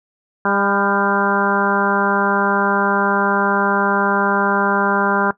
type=harmonic tone with a mistuned harmonic; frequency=200 Hz; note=G3; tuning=35 cents sharp; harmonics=1 / 2 / 3 / 4 / 5 / 6 / 7 / 8; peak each=-22 / -23 / -25 / -23 / -22 / -25 / -21 / -24 dBFS; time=0.45-5.31 s; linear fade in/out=2 ms; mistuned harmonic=8; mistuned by=-38 cents; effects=noise-tail reverb RT60 0.1 s tail -17 dB re dry